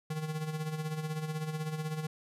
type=tone with tremolo; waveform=square; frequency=155.56 Hz; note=D#3; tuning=in tune; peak=-32 dBFS; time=0.1-2.07 s; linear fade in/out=5 ms; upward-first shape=sine; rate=16 Hz; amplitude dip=60%; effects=resampled to 32000 Hz